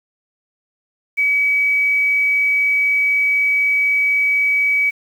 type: tone with quantisation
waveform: sine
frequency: 2276 Hz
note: C#7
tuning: 45 cents sharp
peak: -13 dBFS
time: 1.17-4.91 s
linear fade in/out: 20 ms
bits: 7
effects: none